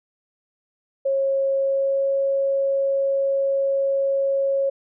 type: tone with pitch glide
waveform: sine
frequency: 544 to 548.1 Hz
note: C#5 to C#5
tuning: -33 to -20 cents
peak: -18 dBFS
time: 1.05-4.7 s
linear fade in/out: 10 ms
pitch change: +13 cents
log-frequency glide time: 1.56-2.09 s
effects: none